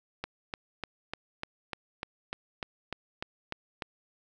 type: click train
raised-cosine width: 0.3 ms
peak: -18 dBFS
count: 13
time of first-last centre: 0.24-3.822 s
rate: 3.35 Hz
effects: none